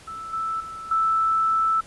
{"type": "tone with level steps", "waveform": "sine", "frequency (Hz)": 1318.5, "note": "E6", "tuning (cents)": 0, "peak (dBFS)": [-32, -24, -33, -18], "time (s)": [0.07, 1.81], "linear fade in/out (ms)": 10, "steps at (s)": [0.33, 0.6, 0.91], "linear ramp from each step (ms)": 5, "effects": ["pink hiss -48 dBFS RMS until 1.86 s", "resampled to 24000 Hz"]}